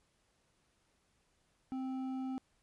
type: tone with hard clipping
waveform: triangle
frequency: 261.6 Hz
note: C4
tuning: in tune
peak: -38 dBFS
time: 1.72-2.38 s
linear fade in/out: 0 ms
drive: 11 dB
effects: pink hiss -75 dBFS RMS until 2.62 s + resampled to 24000 Hz